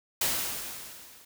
white noise with level ramp, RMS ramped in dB -26 to -54 dBFS, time 0.21-1.25 s, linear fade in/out 5 ms, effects none

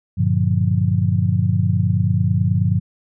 sine chord, G minor seventh, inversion none, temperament just, 98 / 117.6 / 147 / 176.4 Hz, G2 / Bb2 / D3 / F3, 0 / +16 / +2 / +18 cents, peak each -18 / -20 / -22 / -21 dBFS, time 0.17-2.8 s, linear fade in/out 20 ms, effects none

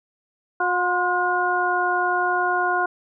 harmonic tone with a mistuned harmonic, 359.8 Hz, F#4, 48 cents flat, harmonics 1 / 2 / 3 / 4, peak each -27 / -23 / -25 / -23 dBFS, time 0.6-2.86 s, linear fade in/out 5 ms, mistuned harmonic 3, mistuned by -47 cents, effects none

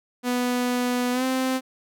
sawtooth tone with pitch glide, 246.9 to 259.9 Hz, B3 to C4, 0 to -11 cents, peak -18 dBFS, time 0.23-1.61 s, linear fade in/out 50 ms, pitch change +89 cents, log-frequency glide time 1.12-1.24 s, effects none

